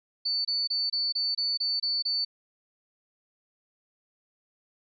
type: tone bursts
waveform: sine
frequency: 4500 Hz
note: C#8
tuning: 25 cents sharp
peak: -25 dBFS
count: 9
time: 0.25-2.25 s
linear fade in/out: 10 ms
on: 200 ms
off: 25 ms
effects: none